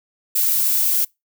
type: noise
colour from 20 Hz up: violet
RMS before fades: -18 dBFS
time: 0.35-1.05 s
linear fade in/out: 10 ms
effects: noise-tail reverb RT60 0.2 s tail -25 dB re dry